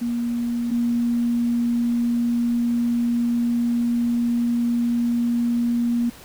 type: tone pair in turn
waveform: sine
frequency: 237.4 / 237.4 Hz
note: A#3 / A#3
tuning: +32 / +32 cents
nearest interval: unison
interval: 0 cents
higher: neither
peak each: -21 / -18 dBFS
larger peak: second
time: 0.01-0.71 / 0.71-6.1 s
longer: second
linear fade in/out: 10 ms
effects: pink hiss -44 dBFS RMS until 6.24 s